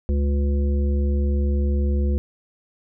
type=harmonic tone; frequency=71 Hz; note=C#2; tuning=42 cents sharp; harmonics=1 / 3 / 5 / 7; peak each=-18 / -28 / -32 / -35 dBFS; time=0.09-2.18 s; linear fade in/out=0 ms; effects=none